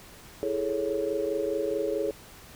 sine chord, A major seventh, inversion second, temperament equal, 329.6 / 415.3 / 440 / 554.4 Hz, E4 / G#4 / A4 / C#5, 0 / 0 / 0 / 0 cents, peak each -34 / -30 / -32 / -31 dBFS, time 0.43-2.11 s, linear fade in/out 0 ms, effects pink hiss -49 dBFS RMS until 2.55 s

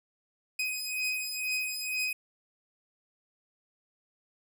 sawtooth beating tone pair, 2509 / 2511.1 Hz, D#7 / D#7, +14 / +15 cents, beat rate 2.1 Hz, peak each -31 / -30 dBFS, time 0.59-2.13 s, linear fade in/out 5 ms, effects none

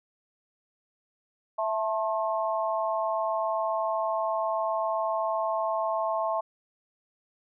sine chord, A minor, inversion second, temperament equal with one note detuned, 659.3 / 880 / 1072.8 Hz, E5 / A5 / C6, 0 / 0 / +43 cents, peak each -28 / -31 / -31 dBFS, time 1.58-6.41 s, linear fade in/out 10 ms, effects none

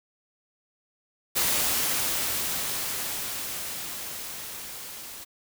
white noise with level ramp, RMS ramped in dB -24 to -41 dBFS, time 1.35-5.25 s, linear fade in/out 20 ms, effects none

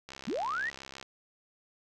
click train, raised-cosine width 0.2 ms, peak -26 dBFS, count 64, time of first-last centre 0.09-1.028 s, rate 67.2 Hz
sine linear sweep, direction up, 160 to 1975.5 Hz, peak -30 dBFS, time 0.27-0.7 s, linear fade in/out 10 ms
effects none

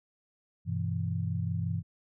sine chord, E minor, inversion first, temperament equal, 98 / 123.47 / 164.81 Hz, G2 / B2 / E3, 0 / 0 / 0 cents, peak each -32 / -35 / -33 dBFS, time 0.65-1.83 s, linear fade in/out 50 ms, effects none

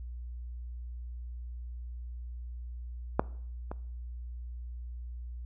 clicks, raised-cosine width 1 ms, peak -9 / -23 dBFS, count 2, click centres 3.195 / 3.715 s, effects noise-tail reverb RT60 0.6 s tail -21 dB re dry + added 60 Hz sine -38 dBFS peak until 5.45 s

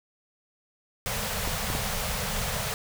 pink band-stop noise, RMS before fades -30 dBFS, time 1.06-2.74 s, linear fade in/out 0 ms, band 220 to 430 Hz, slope 96 dB/octave
clicks, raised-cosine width 3 ms, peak -20 dBFS, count 3, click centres 1.475 / 1.702 / 1.751 s
effects none

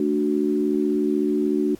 sine chord, D major, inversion second, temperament equal, 220 / 293.7 / 370 Hz, A3 / D4 / F#4, 0 / 0 / 0 cents, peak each -25 / -22 / -23 dBFS, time 0-1.75 s, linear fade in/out 2 ms, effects pink hiss -52 dBFS RMS until 1.79 s + AAC 64 kbps

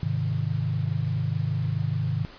sine chord, Ab major, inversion none, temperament equal, 103.83 / 130.81 / 155.56 Hz, Ab2 / C3 / Eb3, 0 / 0 / 0 cents, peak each -28 dBFS, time 0.03-2.25 s, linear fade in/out 0 ms, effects pink hiss -47 dBFS RMS until 2.38 s + resampled to 11025 Hz

